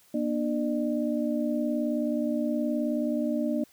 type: tone cluster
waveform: sine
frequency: 240.1 / 299.1 / 600 Hz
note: B3 / D4 / D5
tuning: -49 / +32 / +37 cents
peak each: -28 / -29 / -32 dBFS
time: 0.14-3.64 s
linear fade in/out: 5 ms
effects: white hiss -60 dBFS RMS until 3.72 s